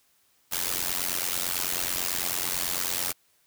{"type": "noise with amplitude modulation", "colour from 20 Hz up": "white", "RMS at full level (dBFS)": -25, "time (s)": [0.51, 3.13], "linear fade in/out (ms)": 20, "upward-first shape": "sine", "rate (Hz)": 89.1, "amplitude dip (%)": 95, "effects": ["white hiss -66 dBFS RMS until 3.46 s"]}